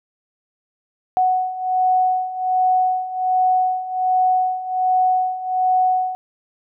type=beating tone pair; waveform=sine; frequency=740 / 741.3 Hz; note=F#5 / F#5; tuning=0 / +3 cents; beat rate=1.3 Hz; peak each=-21 / -17 dBFS; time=1.17-6.15 s; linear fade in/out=0 ms; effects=none